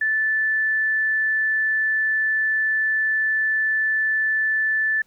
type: tone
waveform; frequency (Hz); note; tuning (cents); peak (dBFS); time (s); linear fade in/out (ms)
sine; 1753; A6; -7; -18; 0.01-5.02; 5
effects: pink hiss -63 dBFS RMS until 5.06 s